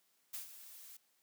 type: noise with ADSR envelope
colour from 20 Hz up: blue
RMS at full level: -42 dBFS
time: 0.33-0.97 s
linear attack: 13 ms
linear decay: 120 ms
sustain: -12 dB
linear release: 5 ms
effects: white hiss -75 dBFS RMS until 1.22 s + high-pass 150 Hz 12 dB/octave

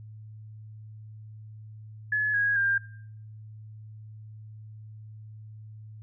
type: tone with pitch steps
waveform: sine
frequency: 1706 / 1650.7 / 1597.3 Hz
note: G#6 / G#6 / G6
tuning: +46 / -11 / +32 cents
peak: -22 dBFS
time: 2.12-2.78 s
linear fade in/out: 5 ms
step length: 220 ms
effects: noise-tail reverb RT60 0.7 s tail -20 dB re dry + added 108 Hz sine -42 dBFS peak until 6.02 s

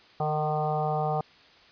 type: harmonic tone with a mistuned harmonic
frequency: 152.4 Hz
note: D#3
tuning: 36 cents flat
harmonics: 1 / 3 / 4 / 5 / 6 / 7 / 8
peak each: -30 / -33 / -34 / -28 / -40 / -40 / -38 dBFS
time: 0.2-1.21 s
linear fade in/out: 2 ms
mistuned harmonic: 4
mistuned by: +17 cents
effects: white hiss -55 dBFS RMS until 1.71 s + resampled to 11025 Hz

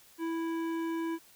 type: tone with hard clipping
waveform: sine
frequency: 329.6 Hz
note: E4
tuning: in tune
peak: -33 dBFS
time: 0.18-1.19 s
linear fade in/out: 50 ms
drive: 13 dB
effects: white hiss -59 dBFS RMS until 1.35 s

